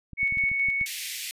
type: clicks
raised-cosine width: 5 ms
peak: -28 dBFS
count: 8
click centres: 0.133 / 0.231 / 0.324 / 0.372 / 0.438 / 0.516 / 0.686 / 0.813 s
type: tone with tremolo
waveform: sine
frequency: 2217 Hz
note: C#7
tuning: in tune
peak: -21 dBFS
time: 0.17-0.87 s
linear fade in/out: 50 ms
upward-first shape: square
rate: 4.7 Hz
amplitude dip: 30%
type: high-pass noise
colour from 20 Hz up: pink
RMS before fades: -34 dBFS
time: 0.86-1.31 s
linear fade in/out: 0 ms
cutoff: 2000 Hz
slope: 48 dB/octave
effects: resampled to 32000 Hz